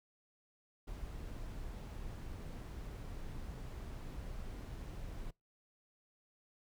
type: noise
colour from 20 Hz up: brown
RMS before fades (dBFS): -45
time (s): 0.87-5.31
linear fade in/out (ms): 10
effects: noise-tail reverb RT60 0.2 s tail -25 dB re dry